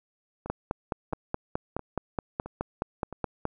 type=two click trains; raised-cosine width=1 ms; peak=-24 / -14 dBFS; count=5 / 15; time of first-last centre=0.46-3.127 / 0.5-3.454 s; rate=1.5 / 4.74 Hz; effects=none